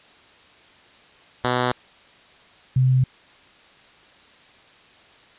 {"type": "tone pair in turn", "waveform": ["5% pulse", "sine"], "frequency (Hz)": [124.3, 129.23], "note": ["B2", "C3"], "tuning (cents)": [12, -21], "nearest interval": "minor second", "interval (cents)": 67, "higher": "second", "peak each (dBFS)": [-8, -14], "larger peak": "first", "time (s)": [[1.44, 1.72], [2.76, 3.04]], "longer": "neither", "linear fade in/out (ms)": 5, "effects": ["white hiss -51 dBFS RMS until 5.38 s", "resampled to 8000 Hz"]}